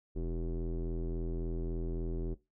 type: tone with low-pass filter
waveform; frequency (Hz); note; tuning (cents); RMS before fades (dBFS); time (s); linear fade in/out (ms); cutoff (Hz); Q
square; 41.8; E1; +25; -35; 0.15-2.35; 20; 370; 3.9
effects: noise-tail reverb RT60 0.2 s tail -17 dB re dry